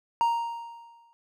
triangle tone with exponential decay, 932.3 Hz, A#5, in tune, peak -17 dBFS, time 0.21-1.13 s, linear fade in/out 0 ms, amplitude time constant 200 ms, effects none

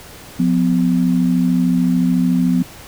sine tone pair together, 177.77 / 251.4 Hz, F3 / B3, +31 / +31 cents, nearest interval tritone, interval 600 cents, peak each -15 dBFS, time 0.39-2.63 s, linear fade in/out 10 ms, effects pink hiss -38 dBFS RMS until 2.87 s

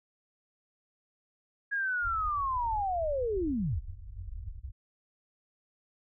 sine linear sweep, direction down, 1661 to 47.13 Hz, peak -28 dBFS, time 1.71-3.81 s, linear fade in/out 20 ms
pink low-pass noise, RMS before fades -41 dBFS, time 2.02-4.72 s, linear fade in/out 20 ms, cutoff 100 Hz, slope 96 dB/octave
effects none

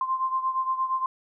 sine beating tone pair, 1045 / 1053.6 Hz, C6 / C6, -2 / +12 cents, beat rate 8.6 Hz, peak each -25 / -30 dBFS, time 0.01-1.06 s, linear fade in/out 2 ms, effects none

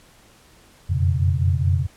sine tone with pitch glide, 87.31 to 88.17 Hz, F2 to F2, 0 to +17 cents, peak -19 dBFS, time 0.89-1.87 s, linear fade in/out 10 ms, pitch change +17 cents, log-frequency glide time 1.01-1.69 s
sine chord, F# suspended fourth, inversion none, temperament just, 92.5 / 123.33 / 138.75 Hz, F#2 / B2 / C#3, 0 / -2 / +2 cents, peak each -24 dBFS, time 0.9-1.86 s, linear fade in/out 20 ms
effects pink hiss -52 dBFS RMS until 1.96 s + low-pass 12000 Hz 12 dB/octave

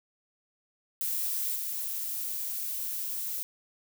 violet noise with level steps, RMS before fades -31 / -34 dBFS, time 1.01-3.43 s, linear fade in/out 0 ms, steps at 1.55 s, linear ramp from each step 10 ms, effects none

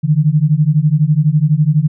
sine beating tone pair, 146 / 158 Hz, D3 / D#3, -10 / +27 cents, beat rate 12 Hz, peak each -12 dBFS, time 0.03-1.88 s, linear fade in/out 20 ms, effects none

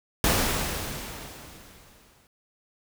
pink noise with exponential decay, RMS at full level -21 dBFS, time 0.24-2.27 s, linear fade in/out 1 ms, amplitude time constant 440 ms, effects none

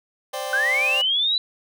sawtooth chord, C suspended second, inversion none, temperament just, 523.3 / 588.7 / 784.9 Hz, C5 / D5 / G5, 0 / +4 / +2 cents, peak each -27 dBFS, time 0.33-1.02 s, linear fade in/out 10 ms
sine linear sweep, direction up, 1509 to 4003 Hz, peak -18 dBFS, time 0.53-1.38 s, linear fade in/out 2 ms
effects none

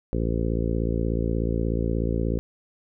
harmonic tone, 56.6 Hz, A1, 50 cents sharp, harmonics 1 / 2 / 3 / 4 / 5 / 6 / 7 / 8 / 9, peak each -26 / -29 / -31 / -32 / -33 / -34 / -34 / -35 / -36 dBFS, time 0.13-2.39 s, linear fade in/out 0 ms, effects none

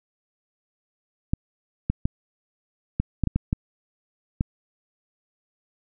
clicks, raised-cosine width 5 ms, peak -9 dBFS, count 9, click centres 1.335 / 1.9 / 2.055 / 3 / 3.237 / 3.273 / 3.36 / 3.529 / 4.409 s, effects none

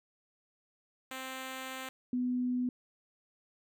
5% pulse / sine tone pair in turn, 261.6 / 248.9 Hz, C4 / B3, 0 / +14 cents, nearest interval minor second, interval 86 cents, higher first, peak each -28 / -29 dBFS, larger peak first, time 1.11-1.89 / 2.13-2.69 s, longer first, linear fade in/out 2 ms, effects none

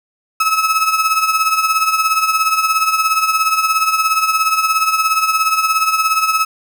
35% pulse tone with tremolo, 1293 Hz, E6, 34 cents flat, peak -8 dBFS, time 0.4-6.45 s, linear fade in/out 5 ms, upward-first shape triangle, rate 17 Hz, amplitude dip 70%, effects none

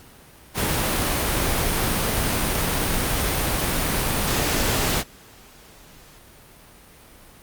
pink noise, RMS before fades -22 dBFS, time 0.54-5.04 s, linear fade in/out 50 ms, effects pink hiss -48 dBFS RMS until 7.42 s + Opus 48 kbps

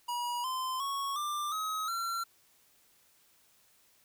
square tone with pitch steps, 964 / 1033.2 / 1107.3 / 1186.8 / 1272 / 1363.3 Hz, B5 / C6 / C#6 / D6 / D#6 / F6, -42 / -22 / -2 / +18 / +38 / -42 cents, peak -33 dBFS, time 0.08-2.24 s, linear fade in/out 10 ms, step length 360 ms, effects white hiss -66 dBFS RMS until 4.04 s

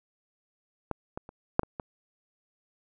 clicks, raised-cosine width 1 ms, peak -16 / -21 / -30 / -6 / -22 / -20 dBFS, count 6, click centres 0.913 / 1.175 / 1.291 / 1.594 / 1.633 / 1.798 s, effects none

